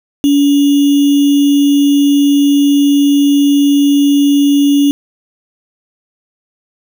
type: tone with sample-and-hold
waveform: sine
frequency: 284.3 Hz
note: C#4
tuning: 44 cents sharp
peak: -6 dBFS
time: 0.24-4.91 s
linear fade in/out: 0 ms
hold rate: 3150 Hz
effects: none